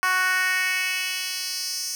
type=tone with high-pass filter sweep; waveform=10% pulse; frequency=370 Hz; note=F#4; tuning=in tune; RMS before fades=-25 dBFS; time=0.03-1.95 s; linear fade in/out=0 ms; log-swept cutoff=1200 to 6100 Hz; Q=2.3; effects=none

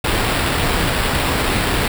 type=noise with sample-and-hold; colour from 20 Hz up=pink; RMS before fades=-18 dBFS; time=0.04-1.88 s; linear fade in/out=5 ms; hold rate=6300 Hz; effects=none

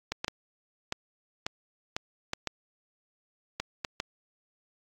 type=clicks; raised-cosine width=0.2 ms; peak=-13 dBFS; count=11; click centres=0.12 / 0.245 / 0.281 / 0.924 / 1.465 / 1.965 / 2.334 / 2.473 / 3.6 / 3.848 / 4.001 s; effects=AAC 48 kbps

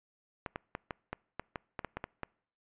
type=clicks; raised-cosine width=0.5 ms; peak=-21 dBFS; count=12; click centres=0.462 / 0.559 / 0.751 / 0.908 / 1.13 / 1.396 / 1.558 / 1.792 / 1.847 / 1.97 / 2.041 / 2.233 s; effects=noise-tail reverb RT60 0.6 s tail -26 dB re dry + resampled to 8000 Hz

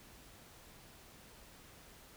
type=silence; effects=pink hiss -58 dBFS RMS until 2.16 s

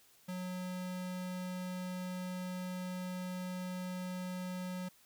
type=tone; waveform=square; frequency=182.5 Hz; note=F#3; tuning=24 cents flat; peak=-39 dBFS; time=0.28-4.89 s; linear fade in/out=10 ms; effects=white hiss -65 dBFS RMS until 5.05 s

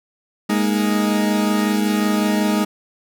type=chord; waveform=40% pulse; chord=Ab suspended second; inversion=none; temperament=equal; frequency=207.7 / 233.1 / 311.1 Hz; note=Ab3 / Bb3 / Eb4; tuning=0 / 0 / 0 cents; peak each=-17 / -23 / -22 dBFS; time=0.49-2.65 s; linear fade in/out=10 ms; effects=none

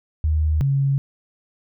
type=tone pair in turn; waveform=sine; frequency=77.4 / 137.91 Hz; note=D#2 / C#3; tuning=-9 / -9 cents; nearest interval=minor seventh; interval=1000 cents; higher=second; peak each=-16 dBFS; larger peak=neither; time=0.24-0.61 / 0.61-0.98 s; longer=neither; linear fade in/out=0 ms; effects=none

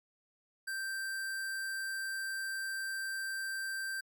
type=tone; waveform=square; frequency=1568 Hz; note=G6; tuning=in tune; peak=-36 dBFS; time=0.67-4.01 s; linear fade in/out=10 ms; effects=MP3 96 kbps

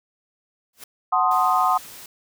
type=noise with exponential growth; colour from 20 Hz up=white; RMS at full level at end=-34 dBFS; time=0.73-0.84 s; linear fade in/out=5 ms; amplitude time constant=23 ms
type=chord; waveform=sine; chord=F# diminished seventh; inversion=none; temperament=equal; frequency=740 / 880 / 1046.5 / 1244.5 Hz; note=F#5 / A5 / C6 / Eb6; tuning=0 / 0 / 0 / 0 cents; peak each=-21 / -26 / -21 / -21 dBFS; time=1.12-1.78 s; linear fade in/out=10 ms
type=noise; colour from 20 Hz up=white; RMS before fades=-41 dBFS; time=1.31-2.06 s; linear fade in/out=2 ms
effects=none

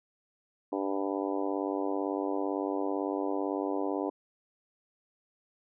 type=harmonic tone with a mistuned harmonic; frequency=97.9 Hz; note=G2; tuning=2 cents flat; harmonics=3 / 4 / 5 / 6 / 7 / 8 / 9 / 10; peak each=-33 / -35 / -37 / -39 / -40 / -41 / -42 / -43 dBFS; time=0.72-4.1 s; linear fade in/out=5 ms; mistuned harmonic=10; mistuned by=+17 cents; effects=none

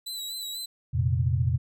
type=tone with vibrato; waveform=sawtooth; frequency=3949 Hz; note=B7; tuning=1 cent flat; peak=-30 dBFS; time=0.06-0.66 s; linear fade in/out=10 ms; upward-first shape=sine; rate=4.1 Hz; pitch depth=47 cents each way
type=chord; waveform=sine; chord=F suspended fourth; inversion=none; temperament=just; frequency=87.31 / 116.41 / 130.96 Hz; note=F2 / Bb2 / C3; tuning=0 / -2 / +2 cents; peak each=-26 dBFS; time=0.93-1.58 s; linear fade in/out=20 ms
effects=none

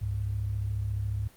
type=tone pair together; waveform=sine; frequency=68.7 / 102.93 Hz; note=C#2 / G#2; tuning=-15 / -15 cents; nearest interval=perfect fifth; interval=700 cents; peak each=-34 / -29 dBFS; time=0.01-1.28 s; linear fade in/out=10 ms; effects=pink hiss -57 dBFS RMS until 1.36 s + Opus 32 kbps

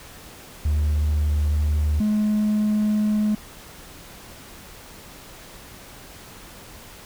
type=tone pair in turn; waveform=triangle; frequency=75.1 / 211.8 Hz; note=D2 / G#3; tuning=+39 / +34 cents; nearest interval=octave + tritone; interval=1795 cents; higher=second; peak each=-15 dBFS; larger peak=neither; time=0.65-2 / 2-3.35 s; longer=neither; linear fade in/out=5 ms; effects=tanh soft clip ceiling -13 dBFS + pink hiss -43 dBFS RMS until 7.05 s

